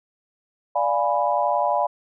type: chord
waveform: sine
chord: D diminished seventh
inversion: none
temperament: equal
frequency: 587.3 / 698.5 / 830.6 / 987.8 Hz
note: D5 / F5 / Ab5 / Cb6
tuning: 0 / 0 / 0 / 0 cents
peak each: -24 dBFS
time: 0.75-1.87 s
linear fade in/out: 10 ms
effects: none